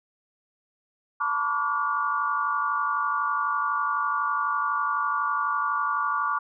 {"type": "tone cluster", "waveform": "sine", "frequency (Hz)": [886, 990, 1104, 1156, 1427], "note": ["A5", "B5", "C#6", "D6", "F6"], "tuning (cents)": [12, 4, -7, -28, 37], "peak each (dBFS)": [-34, -34, -34, -25, -30], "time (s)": [1.2, 6.39], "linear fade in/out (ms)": 10, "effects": []}